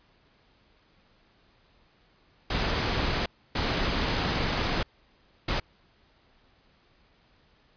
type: noise bursts at uneven times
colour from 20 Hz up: pink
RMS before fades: -27 dBFS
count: 3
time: 2.5-3.26 / 3.55-4.83 / 5.48-5.6 s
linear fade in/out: 5 ms
effects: pink hiss -63 dBFS RMS until 7.76 s + resampled to 11025 Hz